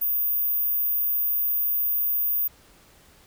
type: tone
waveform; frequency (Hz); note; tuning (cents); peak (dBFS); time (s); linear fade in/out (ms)
sine; 14917; A#9; 0; -21; 0.01-2.48; 10
effects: pink hiss -55 dBFS RMS until 3.26 s